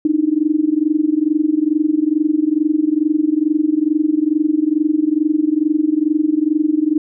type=tone with amplitude modulation; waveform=sine; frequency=306.9 Hz; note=D#4; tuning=24 cents flat; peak=-9 dBFS; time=0.05-6.98 s; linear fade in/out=2 ms; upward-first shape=sine; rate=22.3 Hz; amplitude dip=90%; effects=none